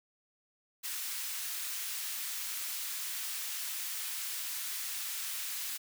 white high-pass noise, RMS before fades -38 dBFS, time 0.83-5.78 s, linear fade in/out 20 ms, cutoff 1500 Hz, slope 12 dB/octave, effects none

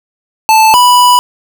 square tone pair in turn, 878 / 985.5 Hz, A5 / B5, -4 / -4 cents, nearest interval major second, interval 200 cents, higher second, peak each -4 dBFS, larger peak neither, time 0.49-0.74 / 0.74-1.19 s, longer second, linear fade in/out 0 ms, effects none

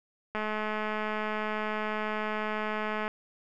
click train, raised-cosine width 0.5 ms, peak -18 dBFS, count 585, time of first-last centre 0.35-3.079 s, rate 214 Hz, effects none

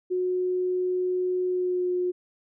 sine tone with pitch glide, 365 to 360 Hz, F#4 to F#4, -24 to -47 cents, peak -23 dBFS, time 0.1-2.12 s, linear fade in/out 20 ms, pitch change -23 cents, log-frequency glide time 1.46-1.91 s, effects none

